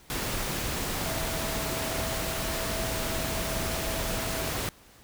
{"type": "tone in noise", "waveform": "sine", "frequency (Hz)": 653, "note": "E5", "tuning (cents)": -17, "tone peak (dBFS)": -37, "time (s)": [1.06, 4.5], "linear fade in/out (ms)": 0, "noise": "pink", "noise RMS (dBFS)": -31, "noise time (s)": [0.1, 4.69], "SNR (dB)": -9, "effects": ["pink hiss -55 dBFS RMS until 5.03 s"]}